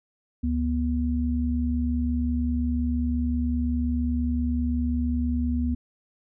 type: tone pair together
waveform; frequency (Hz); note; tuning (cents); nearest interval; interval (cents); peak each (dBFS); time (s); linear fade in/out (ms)
sine; 72.4 / 242.9; D2 / B3; -24 / -29; octave + major sixth; 2095; -25; 0.43-5.75; 10
effects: none